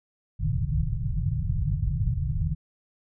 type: low-pass noise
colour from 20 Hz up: white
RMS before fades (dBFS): -26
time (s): 0.39-2.55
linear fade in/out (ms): 20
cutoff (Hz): 160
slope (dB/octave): 96
effects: none